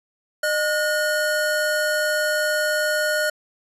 square tone pair together, 609 / 1448.5 Hz, D#5 / F#6, -37 / -37 cents, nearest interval octave + minor third, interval 1500 cents, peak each -23 dBFS, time 0.43-3.3 s, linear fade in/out 5 ms, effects resampled to 32000 Hz

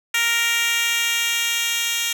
10% pulse tone with high-pass filter sweep, 466.2 Hz, A#4, in tune, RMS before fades -21 dBFS, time 0.14-2.13 s, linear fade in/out 5 ms, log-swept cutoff 2100 to 3400 Hz, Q 1.3, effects none

